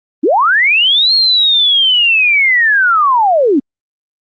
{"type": "linear two-way sweep", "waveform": "sine", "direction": "up then down", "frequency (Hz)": [246.9, 4296, 246.9], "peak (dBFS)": -7, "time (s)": [0.23, 3.6], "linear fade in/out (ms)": 10, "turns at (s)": 1.14, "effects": ["Opus 24 kbps"]}